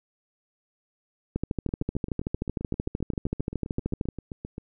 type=two click trains; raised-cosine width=3 ms; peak=-22 / -14 dBFS; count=23 / 37; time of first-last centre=1.69-4.581 / 1.36-4.087 s; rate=7.61 / 13.2 Hz; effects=none